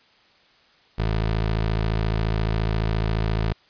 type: tone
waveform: 20% pulse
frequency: 54.4 Hz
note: A1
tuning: 19 cents flat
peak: -16 dBFS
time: 0.98-3.53 s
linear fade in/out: 10 ms
effects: white hiss -57 dBFS RMS until 3.69 s + resampled to 11025 Hz